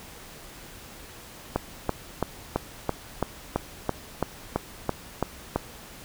click train, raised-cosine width 1 ms, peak -9 dBFS, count 13, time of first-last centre 1.56-5.56 s, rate 3 Hz, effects pink hiss -45 dBFS RMS until 6.04 s

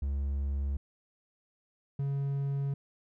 triangle tone pair in turn, 69.6 / 139.2 Hz, C#2 / C#3, +8 / +8 cents, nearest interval octave, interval 1200 cents, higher second, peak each -27 dBFS, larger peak neither, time 0.02-0.77 / 1.99-2.74 s, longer neither, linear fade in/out 5 ms, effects none

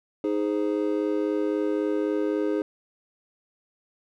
triangle chord, Ab major, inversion second, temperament just, 311.5 / 415.3 / 519.1 Hz, Eb4 / Ab4 / C5, +2 / 0 / -14 cents, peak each -24 / -25 / -29 dBFS, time 0.24-2.62 s, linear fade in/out 2 ms, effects none

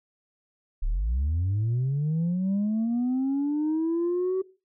sine linear sweep, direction up, 30.87 to 380.9 Hz, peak -21 dBFS, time 0.82-4.42 s, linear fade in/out 10 ms, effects noise-tail reverb RT60 0.3 s tail -19 dB re dry + tanh soft clip ceiling -21 dBFS

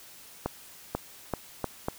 accelerating click train, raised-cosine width 1 ms, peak -14 dBFS, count 5, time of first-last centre 0.46-1.884 s, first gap 490 ms, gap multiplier 0.79, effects white hiss -50 dBFS RMS until 1.98 s

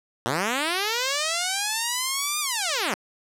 5% pulse linear two-way sweep, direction up then down, 110 to 1222 to 171.6 Hz, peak -12 dBFS, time 0.26-2.94 s, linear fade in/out 0 ms, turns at 2.4 s, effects low-pass 12000 Hz 12 dB/octave

